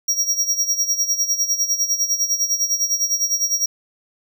square tone with tremolo, 5660 Hz, F8, 22 cents sharp, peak -15 dBFS, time 0.08-3.66 s, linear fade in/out 5 ms, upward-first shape sine, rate 9.9 Hz, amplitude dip 75%, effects none

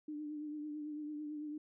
sine tone with vibrato, 300 Hz, D4, 37 cents sharp, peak -40 dBFS, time 0.08-1.58 s, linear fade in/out 5 ms, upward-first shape triangle, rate 9 Hz, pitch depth 41 cents each way, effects none

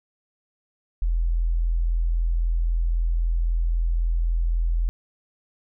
sine tone, 41.9 Hz, E1, 29 cents sharp, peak -19 dBFS, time 1.02-4.89 s, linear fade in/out 0 ms, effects none

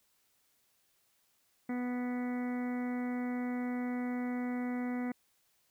harmonic tone, 246.9 Hz, B3, in tune, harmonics 1 / 2 / 3 / 4 / 5 / 6 / 7 / 8 / 9, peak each -33 / -45 / -46 / -53 / -54 / -53 / -58 / -49 / -55 dBFS, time 1.69-5.12 s, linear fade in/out 5 ms, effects white hiss -73 dBFS RMS until 5.7 s

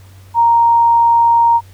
sine tone, 932.3 Hz, A#5, in tune, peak -7 dBFS, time 0.34-1.61 s, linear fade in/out 50 ms, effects added 95 Hz sine -38 dBFS peak until 1.73 s + pink hiss -48 dBFS RMS until 1.73 s

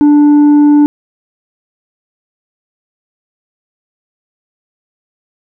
sine tone with tanh clipping, 293.7 Hz, D4, in tune, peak -4 dBFS, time 0.01-0.86 s, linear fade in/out 0 ms, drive 4 dB, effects none

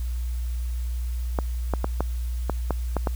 clicks, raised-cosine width 1 ms, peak -10 dBFS, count 8, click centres 1.388 / 1.737 / 1.844 / 2.006 / 2.497 / 2.707 / 2.967 / 3.072 s, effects added 60 Hz sine -25 dBFS peak until 3.15 s + white hiss -49 dBFS RMS until 3.15 s

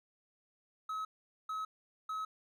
triangle tone bursts, 1283 Hz, E6, 47 cents flat, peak -34 dBFS, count 3, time 0.89-2.25 s, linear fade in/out 5 ms, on 160 ms, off 440 ms, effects none

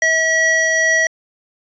square tone pair together, 644.4 / 1931 Hz, E5 / B6, -39 / -39 cents, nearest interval octave + perfect fifth, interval 1900 cents, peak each -21 / -14 dBFS, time 0.02-1.07 s, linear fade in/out 2 ms, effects resampled to 16000 Hz

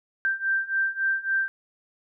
sine beating tone pair, 1568 / 1571.6 Hz, G6 / G6, 0 / +4 cents, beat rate 3.6 Hz, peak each -27 / -25 dBFS, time 0.25-1.48 s, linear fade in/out 0 ms, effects none

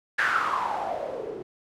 blue noise with low-pass filter sweep, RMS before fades -28 dBFS, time 0.18-1.43 s, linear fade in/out 10 ms, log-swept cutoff 1700 to 370 Hz, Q 6.9, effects none

